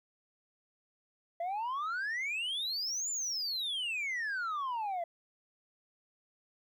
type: exponential two-way sweep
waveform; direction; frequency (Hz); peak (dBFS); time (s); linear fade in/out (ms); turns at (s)
sine; up then down; 664 to 7240 to 664; -30; 1.4-5.04; 5; 3.1
effects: tanh soft clip ceiling -32 dBFS + 12-bit